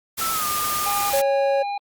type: noise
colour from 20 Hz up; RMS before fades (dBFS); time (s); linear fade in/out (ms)
white; -26; 0.17-1.22; 20
type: tone with pitch glide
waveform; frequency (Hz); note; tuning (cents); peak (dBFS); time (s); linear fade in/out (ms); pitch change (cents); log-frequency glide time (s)
sine; 1318.5 to 1209.1; E6 to D#6; 0 to -50; -24; 0.21-1.1; 2; -150; 0.32-0.46
type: harmonic tone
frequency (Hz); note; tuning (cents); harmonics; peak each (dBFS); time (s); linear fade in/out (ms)
810; G#5; -43; 1 / 3 / 5; -24 / -37 / -42; 0.86-1.78; 5
type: tone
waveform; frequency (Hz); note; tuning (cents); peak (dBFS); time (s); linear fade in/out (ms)
triangle; 553; C#5; -4; -16; 1.13-1.63; 10
effects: Opus 48 kbps